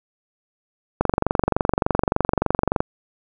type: click train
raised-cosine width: 1 ms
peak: -3 dBFS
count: 43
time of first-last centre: 1.01-2.805 s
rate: 23.4 Hz
effects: none